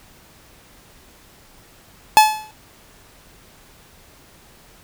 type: tone with exponential decay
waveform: 45% pulse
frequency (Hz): 861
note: A5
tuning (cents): -38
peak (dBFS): -4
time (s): 2.17-2.51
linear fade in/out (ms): 0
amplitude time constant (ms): 73
effects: pink hiss -49 dBFS RMS until 4.83 s

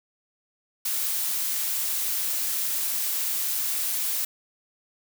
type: noise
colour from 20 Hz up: blue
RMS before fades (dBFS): -27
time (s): 0.85-4.25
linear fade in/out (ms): 5
effects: none

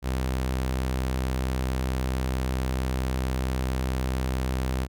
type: tone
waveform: sawtooth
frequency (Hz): 64.5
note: C2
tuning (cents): -24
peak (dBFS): -21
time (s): 0.02-4.88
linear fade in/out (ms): 50
effects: none

